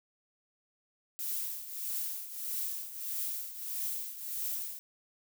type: noise with tremolo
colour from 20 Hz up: violet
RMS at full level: -34 dBFS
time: 1.19-4.79 s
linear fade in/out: 0 ms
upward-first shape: triangle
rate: 1.6 Hz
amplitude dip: 75%
effects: none